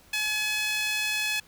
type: tone with high-pass filter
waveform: sawtooth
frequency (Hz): 851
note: G#5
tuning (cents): +42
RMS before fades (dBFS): -28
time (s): 0.13-1.4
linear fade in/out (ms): 5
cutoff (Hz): 2400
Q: 2.2
effects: pink hiss -56 dBFS RMS until 1.47 s